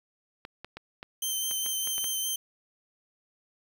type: clicks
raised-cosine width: 0.3 ms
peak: -24 dBFS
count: 9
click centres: 0.451 / 0.646 / 0.77 / 1.029 / 1.512 / 1.662 / 1.874 / 1.981 / 2.043 s
type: tone with vibrato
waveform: 10% pulse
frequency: 3110 Hz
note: G7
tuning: 14 cents flat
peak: -21 dBFS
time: 1.22-2.36 s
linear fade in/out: 5 ms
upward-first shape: sine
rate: 4.9 Hz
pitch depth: 16 cents each way
effects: 9-bit